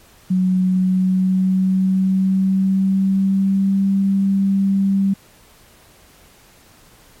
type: tone with pitch glide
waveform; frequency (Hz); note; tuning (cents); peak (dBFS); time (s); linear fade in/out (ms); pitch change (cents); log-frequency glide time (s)
sine; 185 to 195.44; F#3 to G3; 0 to -5; -13; 0.3-5.14; 10; +95; 0.68-3.86
effects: pink hiss -49 dBFS RMS until 7.2 s + MP3 64 kbps